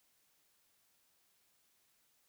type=silence; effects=white hiss -74 dBFS RMS until 2.28 s